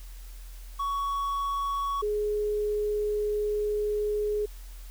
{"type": "tone pair in turn", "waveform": ["triangle", "sine"], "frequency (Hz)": [1119, 419.2], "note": ["C#6", "G#4"], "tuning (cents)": [16, 16], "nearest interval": "octave + perfect fourth", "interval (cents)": 1700, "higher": "first", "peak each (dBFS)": -25, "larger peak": "neither", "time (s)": [[0.79, 2.02], [2.02, 4.46]], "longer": "second", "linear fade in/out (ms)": 10, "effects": ["added 42 Hz sine -40 dBFS peak until 4.9 s", "white hiss -54 dBFS RMS until 4.9 s"]}